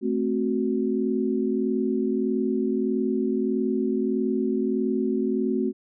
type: chord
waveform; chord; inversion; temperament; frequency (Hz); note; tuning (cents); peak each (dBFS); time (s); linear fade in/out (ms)
sine; F# diminished; first; equal; 220 / 261.6 / 370; A3 / C4 / F#4; 0 / 0 / 0; -26; 0.01-5.73; 50
effects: none